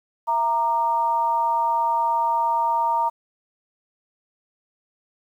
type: tone with amplitude modulation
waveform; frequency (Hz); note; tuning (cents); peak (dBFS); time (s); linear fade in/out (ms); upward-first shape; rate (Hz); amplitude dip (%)
sine; 930; A#5; -4; -15; 0.27-3.1; 20; sine; 263; 70
effects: 9-bit